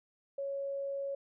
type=tone; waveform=sine; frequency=554.4 Hz; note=C#5; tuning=in tune; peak=-34 dBFS; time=0.38-1.15 s; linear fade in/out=5 ms; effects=none